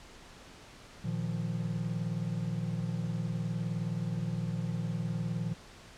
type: chord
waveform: triangle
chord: Bb suspended fourth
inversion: none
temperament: just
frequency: 116.54 / 155.39 / 174.81 Hz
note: Bb2 / Eb3 / F3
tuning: 0 / -2 / +2 cents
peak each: -34 / -34 / -33 dBFS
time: 1.04-5.54 s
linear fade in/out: 10 ms
effects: pink hiss -52 dBFS RMS until 5.97 s + low-pass 7000 Hz 12 dB/octave

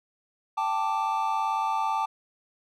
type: chord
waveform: triangle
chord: G suspended second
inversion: none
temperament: just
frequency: 784 / 882 / 1176 Hz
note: G5 / A5 / D6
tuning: 0 / +4 / +2 cents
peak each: -29 / -25 / -28 dBFS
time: 0.57-2.06 s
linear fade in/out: 10 ms
effects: none

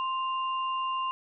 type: tone pair together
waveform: sine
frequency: 1046.6 / 2794 Hz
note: C6 / F7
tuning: 0 / 0 cents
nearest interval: octave + perfect fourth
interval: 1700 cents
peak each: -28 / -38 dBFS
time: 0-1.11 s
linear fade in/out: 0 ms
effects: none

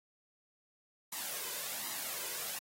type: noise with flanger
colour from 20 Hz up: white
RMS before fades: -40 dBFS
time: 1.12-2.59 s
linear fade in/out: 5 ms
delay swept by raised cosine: 1 to 2 ms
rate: 1.3 Hz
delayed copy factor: +0.55
effects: high-pass 200 Hz 12 dB/octave + AAC 48 kbps

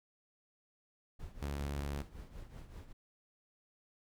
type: noise with tremolo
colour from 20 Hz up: brown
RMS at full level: -46 dBFS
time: 1.19-2.93 s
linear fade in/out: 10 ms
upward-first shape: triangle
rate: 5.2 Hz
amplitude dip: 75%
type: tone with vibrato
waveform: sawtooth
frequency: 71.1 Hz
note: C#2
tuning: 45 cents sharp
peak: -33 dBFS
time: 1.42-2.02 s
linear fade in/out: 5 ms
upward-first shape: triangle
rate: 18 Hz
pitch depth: 10 cents each way
effects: none

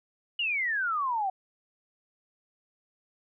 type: exponential sweep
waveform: sine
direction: down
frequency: 2928 to 740 Hz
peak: -26 dBFS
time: 0.39-1.3 s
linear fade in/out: 5 ms
effects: none

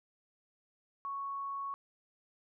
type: tone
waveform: sine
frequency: 1108.7 Hz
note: C#6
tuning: in tune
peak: -36 dBFS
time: 1.05-1.74 s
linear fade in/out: 0 ms
effects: none

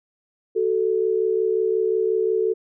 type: tone pair together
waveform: sine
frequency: 374.4 / 440 Hz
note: F#4 / A4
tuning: +20 / 0 cents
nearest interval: minor third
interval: 280 cents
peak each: -22 / -20 dBFS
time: 0.55-2.54 s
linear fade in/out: 20 ms
effects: none

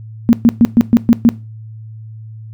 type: tone bursts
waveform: sine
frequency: 233.1 Hz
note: A#3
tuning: in tune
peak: -3 dBFS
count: 7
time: 0.29-1.29 s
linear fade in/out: 0 ms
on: 40 ms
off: 120 ms
effects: noise-tail reverb RT60 0.3 s tail -19 dB re dry + added 110 Hz sine -29 dBFS peak until 2.53 s

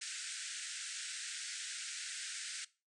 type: band-pass noise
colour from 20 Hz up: white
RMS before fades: -44 dBFS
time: 0.01-2.65 s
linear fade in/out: 10 ms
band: 1400 to 9100 Hz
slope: 96 dB/octave
effects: noise-tail reverb RT60 0.3 s tail -19 dB re dry

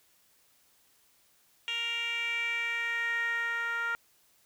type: tone with band-pass filter sweep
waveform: 10% pulse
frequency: 466.2 Hz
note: A#4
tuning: in tune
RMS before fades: -32 dBFS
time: 1.68-3.95 s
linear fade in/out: 0 ms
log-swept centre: 2900 to 1500 Hz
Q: 5.1
effects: white hiss -66 dBFS RMS until 4.45 s

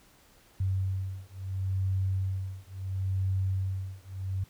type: beating tone pair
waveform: sine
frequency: 94.8 / 95.53 Hz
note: F#2 / G2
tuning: +43 / -44 cents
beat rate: 0.73 Hz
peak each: -31 dBFS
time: 0.6-4.44 s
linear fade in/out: 5 ms
effects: pink hiss -60 dBFS RMS until 4.49 s

